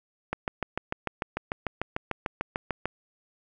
click train, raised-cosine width 0.5 ms, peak -13 dBFS, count 18, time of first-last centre 0.33-2.856 s, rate 6.73 Hz, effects none

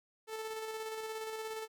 sawtooth tone with tremolo, 440 Hz, A4, in tune, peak -34 dBFS, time 0.27-1.68 s, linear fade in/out 50 ms, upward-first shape square, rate 17 Hz, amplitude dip 30%, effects none

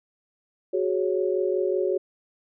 sine chord, F# suspended second, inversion none, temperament equal, 370 / 415.3 / 554.4 Hz, F#4 / G#4 / C#5, 0 / 0 / 0 cents, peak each -24 / -27 / -28 dBFS, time 0.73-1.98 s, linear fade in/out 10 ms, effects none

